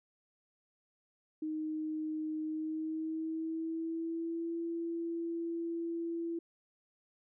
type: tone with pitch glide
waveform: sine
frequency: 311.1 to 335.4 Hz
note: D#4 to E4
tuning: 0 to +30 cents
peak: -34 dBFS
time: 1.42-6.39 s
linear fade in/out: 5 ms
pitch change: +130 cents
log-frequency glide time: 2.42-4.57 s
effects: none